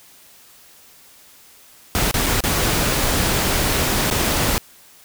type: noise with dropouts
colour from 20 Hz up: pink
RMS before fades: -19 dBFS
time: 1.95-4.58 s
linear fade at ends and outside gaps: 0 ms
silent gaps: 2.112-2.141 / 2.261-2.265 / 2.405-2.438 / 4.101-4.111 s
effects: white hiss -48 dBFS RMS until 5.04 s